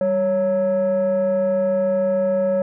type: tone pair together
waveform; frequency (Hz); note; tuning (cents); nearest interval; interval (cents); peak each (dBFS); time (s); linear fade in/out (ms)
sine; 196.01 / 554.4; G3 / C#5; 0 / 0; octave + tritone; 1800; -22 / -15; 0.01-2.62; 2
effects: tanh soft clip ceiling -14 dBFS